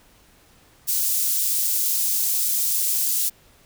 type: high-pass noise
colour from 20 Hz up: white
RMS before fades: -22 dBFS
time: 0.87-3.3 s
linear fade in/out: 20 ms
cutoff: 6400 Hz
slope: 12 dB/octave
effects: pink hiss -55 dBFS RMS until 3.65 s